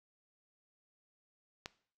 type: click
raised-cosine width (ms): 0.2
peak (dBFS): -23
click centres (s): 1.659
effects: noise-tail reverb RT60 0.5 s tail -18 dB re dry